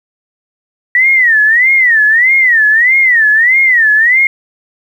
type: tone with vibrato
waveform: sine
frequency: 1912 Hz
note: A#6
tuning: 43 cents sharp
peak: -5 dBFS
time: 0.95-4.27 s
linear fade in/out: 2 ms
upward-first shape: sine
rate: 1.6 Hz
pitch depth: 200 cents each way
effects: 7-bit